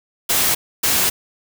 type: noise bursts at uneven times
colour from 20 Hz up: white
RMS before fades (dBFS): -17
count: 2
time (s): 0.29-0.55 / 0.83-1.1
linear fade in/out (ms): 10
effects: none